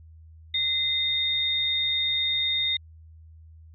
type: tone pair together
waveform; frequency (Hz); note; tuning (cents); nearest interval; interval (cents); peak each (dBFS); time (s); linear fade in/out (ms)
sine; 2063 / 3676; C7 / A#7; -25 / -25; minor seventh; 1000; -31 / -23; 0.54-2.77; 5
effects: added 80 Hz sine -46 dBFS peak until 3.74 s